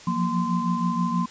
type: tone cluster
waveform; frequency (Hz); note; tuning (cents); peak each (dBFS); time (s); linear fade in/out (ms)
sine; 173.5 / 179.8 / 233.9 / 1034; F3 / F#3 / A#3 / C6; -11 / -49 / +6 / -21; -27; 0.07-1.26; 5
effects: white hiss -45 dBFS RMS until 1.3 s + resampled to 16000 Hz